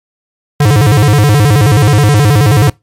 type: tone with vibrato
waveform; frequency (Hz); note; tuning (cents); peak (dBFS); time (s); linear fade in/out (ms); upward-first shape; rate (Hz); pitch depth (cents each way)
square; 123.47; B2; 0; -5; 0.6-2.7; 5; square; 9.4; 290
effects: noise-tail reverb RT60 0.2 s tail -23 dB re dry + MP3 64 kbps